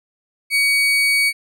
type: tone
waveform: 35% pulse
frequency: 2250 Hz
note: C#7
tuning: 25 cents sharp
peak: -12 dBFS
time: 0.5-1.33 s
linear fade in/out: 50 ms
effects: none